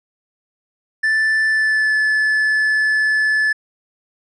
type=tone with pitch glide; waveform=triangle; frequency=1760 to 1731.8 Hz; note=A6 to A6; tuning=0 to -28 cents; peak=-12 dBFS; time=1.03-3.53 s; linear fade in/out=10 ms; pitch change=-28 cents; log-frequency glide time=1.48-1.95 s; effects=resampled to 22050 Hz